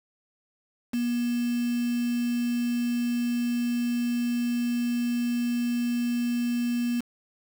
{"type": "tone with quantisation", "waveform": "sine", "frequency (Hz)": 240, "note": "B3", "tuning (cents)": -49, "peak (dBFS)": -24, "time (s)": [0.93, 7.01], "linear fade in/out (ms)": 10, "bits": 6, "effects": []}